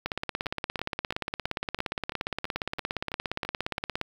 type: two click trains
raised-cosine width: 0.3 ms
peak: -19 / -13 dBFS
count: 11 / 69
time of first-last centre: 0.46-3.782 / 0.06-4.013 s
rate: 3.01 / 17.2 Hz
effects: 7-bit